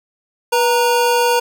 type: tone pair together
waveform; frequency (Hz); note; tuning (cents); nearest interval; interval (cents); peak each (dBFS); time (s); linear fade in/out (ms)
square; 486.2 / 929; B4 / A#5; -27 / -6; major seventh; 1121; -16 / -16; 0.52-1.4; 10
effects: none